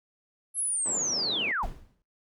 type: linear sweep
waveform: sine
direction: down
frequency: 11175 to 508 Hz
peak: -26 dBFS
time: 0.54-1.67 s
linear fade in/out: 50 ms
type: band-pass noise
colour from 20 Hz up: white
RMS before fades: -40 dBFS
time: 0.85-1.52 s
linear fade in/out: 10 ms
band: 170 to 550 Hz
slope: 12 dB/octave
type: noise with exponential decay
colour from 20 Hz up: brown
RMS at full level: -32 dBFS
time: 1.63-2.02 s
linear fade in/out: 0 ms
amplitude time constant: 84 ms
effects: noise-tail reverb RT60 0.3 s tail -21 dB re dry